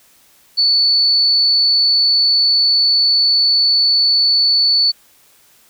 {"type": "tone", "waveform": "sine", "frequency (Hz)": 4465, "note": "C#8", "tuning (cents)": 12, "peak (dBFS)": -10, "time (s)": [0.57, 4.92], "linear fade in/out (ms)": 20, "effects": ["white hiss -51 dBFS RMS until 5.69 s"]}